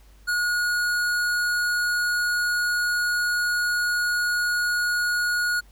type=tone with hard clipping; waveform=triangle; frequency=1446 Hz; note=F#6; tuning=40 cents flat; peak=-23 dBFS; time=0.27-5.61 s; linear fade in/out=20 ms; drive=18 dB; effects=added 50 Hz sine -49 dBFS peak until 5.71 s + pink hiss -59 dBFS RMS until 5.71 s